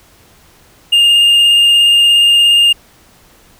triangle tone with vibrato, 2820 Hz, F7, 16 cents sharp, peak -4 dBFS, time 0.92-2.73 s, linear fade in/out 10 ms, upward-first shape square, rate 17 Hz, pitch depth 9 cents each way, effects pink hiss -46 dBFS RMS until 3.59 s

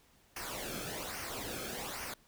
pink noise with flanger, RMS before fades -41 dBFS, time 0.36-2.14 s, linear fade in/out 5 ms, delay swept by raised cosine 0.26 to 1.07 ms, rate 1.2 Hz, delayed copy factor -0.65, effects pink hiss -66 dBFS RMS until 2.27 s

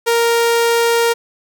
sawtooth tone, 466.2 Hz, A#4, in tune, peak -8 dBFS, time 0.06-1.14 s, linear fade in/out 20 ms, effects none

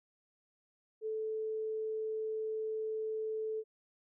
sine tone, 437.2 Hz, A4, 11 cents flat, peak -34 dBFS, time 1.01-3.64 s, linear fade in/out 50 ms, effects none

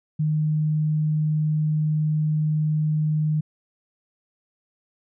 sine tone, 153.6 Hz, D#3, 22 cents flat, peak -19 dBFS, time 0.19-3.41 s, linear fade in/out 10 ms, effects none

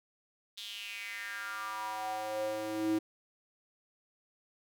square tone with high-pass filter sweep, 107.8 Hz, A2, 35 cents flat, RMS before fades -37 dBFS, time 0.57-2.99 s, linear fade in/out 10 ms, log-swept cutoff 3600 to 300 Hz, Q 5.3, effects none

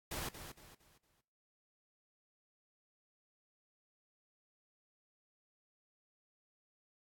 pink noise with echo, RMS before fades -41 dBFS, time 0.11-0.29 s, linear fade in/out 5 ms, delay 230 ms, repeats 4, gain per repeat -9 dB, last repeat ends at 1.21 s, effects noise-tail reverb RT60 0.7 s tail -20 dB re dry + AAC 64 kbps

